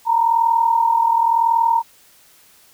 sine tone pair together, 917.1 / 958 Hz, A#5 / A#5, -29 / +47 cents, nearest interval minor second, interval 76 cents, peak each -14 / -19 dBFS, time 0.05-1.83 s, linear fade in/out 50 ms, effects white hiss -51 dBFS RMS until 2.73 s

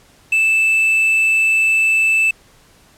triangle tone with quantisation, 2637 Hz, E7, in tune, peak -10 dBFS, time 0.32-2.31 s, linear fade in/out 5 ms, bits 6, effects pink hiss -50 dBFS RMS until 2.97 s + low-pass 12000 Hz 12 dB/octave

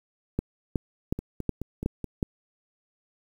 two click trains, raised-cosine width 3 ms, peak -19 / -12 dBFS, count 5 / 6, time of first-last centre 1.19-2.043 / 0.39-2.228 s, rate 4.69 / 2.72 Hz, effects 8-bit

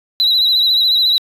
triangle tone with vibrato, 3934 Hz, B7, 7 cents flat, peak -8 dBFS, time 0.2-1.18 s, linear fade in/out 0 ms, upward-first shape triangle, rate 14 Hz, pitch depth 67 cents each way, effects tanh soft clip ceiling -6 dBFS

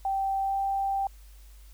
sine tone with pitch glide, 779 to 784.4 Hz, G5 to G5, -11 to +1 cents, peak -25 dBFS, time 0.05-1.07 s, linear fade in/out 2 ms, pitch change +12 cents, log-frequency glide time 0.42-0.56 s, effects added 50 Hz sine -47 dBFS peak until 1.73 s + white hiss -60 dBFS RMS until 1.73 s

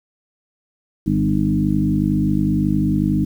harmonic tone with a mistuned harmonic, 51 Hz, G#1, 31 cents flat, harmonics 1 / 2 / 3 / 4 / 5 / 6, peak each -26 / -27 / -21 / -20 / -23 / -21 dBFS, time 1.06-3.25 s, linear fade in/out 10 ms, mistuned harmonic 4, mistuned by -26 cents, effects 8-bit

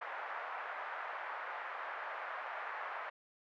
white band-pass noise, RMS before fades -43 dBFS, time 0.01-3.1 s, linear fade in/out 10 ms, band 630 to 1700 Hz, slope 24 dB/octave, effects none

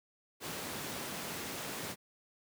pink high-pass noise, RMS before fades -41 dBFS, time 0.4-1.96 s, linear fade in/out 50 ms, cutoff 150 Hz, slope 12 dB/octave, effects none

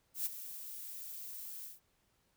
violet noise with ADSR envelope, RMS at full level -34 dBFS, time 0.14-1.8 s, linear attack 120 ms, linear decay 15 ms, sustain -12 dB, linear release 160 ms, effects pink hiss -75 dBFS RMS until 2.36 s

